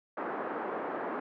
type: band-pass noise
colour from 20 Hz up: pink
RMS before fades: -36 dBFS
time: 0.17-1.2 s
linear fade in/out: 5 ms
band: 280 to 1500 Hz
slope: 24 dB/octave
effects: none